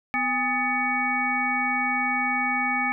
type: harmonic tone with a mistuned harmonic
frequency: 250 Hz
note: B3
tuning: 21 cents sharp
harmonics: 1 / 3 / 5 / 7 / 9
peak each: -31 / -28 / -31 / -31 / -25 dBFS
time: 0.14-2.92 s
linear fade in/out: 0 ms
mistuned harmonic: 3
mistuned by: +140 cents
effects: none